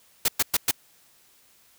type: noise bursts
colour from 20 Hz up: white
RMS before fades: -21 dBFS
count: 4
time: 0.25-0.712 s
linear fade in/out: 5 ms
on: 33 ms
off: 110 ms
effects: white hiss -59 dBFS RMS until 1.78 s